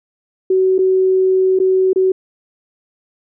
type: tone with dropouts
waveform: sine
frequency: 376.1 Hz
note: F#4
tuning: 28 cents sharp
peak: -10 dBFS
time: 0.5-2.12 s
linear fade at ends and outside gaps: 5 ms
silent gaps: 0.782-0.788 / 1.59-1.599 / 1.932-1.959 s
effects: none